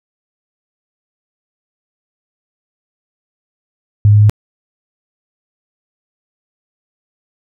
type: tone with pitch steps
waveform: sine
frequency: 103.83 / 104.55 / 105.28 Hz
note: G#2 / G#2 / G#2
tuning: 0 / +12 / +24 cents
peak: -4 dBFS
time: 4.05-4.296 s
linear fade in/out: 0 ms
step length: 82 ms
effects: none